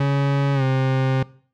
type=tone with pitch glide; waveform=40% pulse; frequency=139.9 to 132.05 Hz; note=C#3 to C3; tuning=+16 to +16 cents; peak=-16 dBFS; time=0-1.23 s; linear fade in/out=5 ms; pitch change=-100 cents; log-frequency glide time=0.54-0.63 s; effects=noise-tail reverb RT60 0.5 s tail -21 dB re dry + low-pass 3000 Hz 12 dB/octave